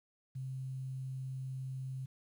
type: tone with quantisation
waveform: sine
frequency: 131.5 Hz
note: C3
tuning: 9 cents sharp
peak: -38 dBFS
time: 0.35-2.06 s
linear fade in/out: 10 ms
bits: 11
effects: none